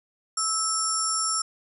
sine tone cluster, 1316 / 5470 / 7380 / 9840 Hz, E6 / F8 / A#8 / D#9, -3 / -37 / -18 / -20 cents, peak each -29 dBFS, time 0.37-1.42 s, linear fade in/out 5 ms, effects none

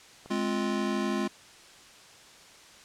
click, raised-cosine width 1 ms, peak -31 dBFS, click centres 0.26 s
square chord, F minor, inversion first, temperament just, 209.5 / 261.9 / 349.2 Hz, Ab3 / C4 / F4, +15 / +2 / 0 cents, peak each -31 / -34 / -33 dBFS, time 0.3-1.28 s, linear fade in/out 10 ms
effects white hiss -52 dBFS RMS until 2.84 s + low-pass 7000 Hz 12 dB/octave

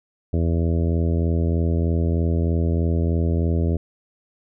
harmonic tone, 83.2 Hz, E2, 17 cents sharp, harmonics 1 / 2 / 3 / 4 / 5 / 6 / 7 / 8, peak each -19 / -25 / -28 / -30 / -31 / -36 / -36 / -40 dBFS, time 0.33-3.77 s, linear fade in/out 5 ms, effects none

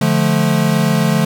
square chord, D minor, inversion none, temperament equal with one note detuned, 146.83 / 174.61 / 216.8 Hz, D3 / F3 / A3, 0 / 0 / -25 cents, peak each -17 dBFS, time 0.01-1.25 s, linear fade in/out 5 ms, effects none

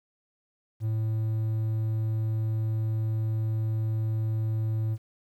triangle tone, 110 Hz, A2, in tune, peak -23 dBFS, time 0.8-4.98 s, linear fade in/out 50 ms, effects 10-bit

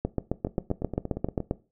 two click trains, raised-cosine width 2 ms, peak -18 / -12 dBFS, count 9 / 12, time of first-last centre 0.47-1.403 / 0.05-1.511 s, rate 8.57 / 7.53 Hz, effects noise-tail reverb RT60 0.3 s tail -18 dB re dry

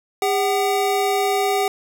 square tone pair together, 403.8 / 756 Hz, G#4 / F#5, -49 / +37 cents, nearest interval major seventh, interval 1086 cents, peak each -21 dBFS, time 0.22-1.68 s, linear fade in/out 2 ms, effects none

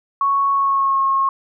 sine tone with pitch glide, 1108 to 1084.6 Hz, C#6 to C#6, -1 to -38 cents, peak -14 dBFS, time 0.21-1.29 s, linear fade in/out 2 ms, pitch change -37 cents, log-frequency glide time 0.52-1 s, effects none

